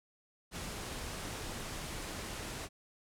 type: low-pass noise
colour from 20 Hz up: pink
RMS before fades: -42 dBFS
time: 0.51-2.69 s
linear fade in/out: 50 ms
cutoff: 11000 Hz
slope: 24 dB/octave
effects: none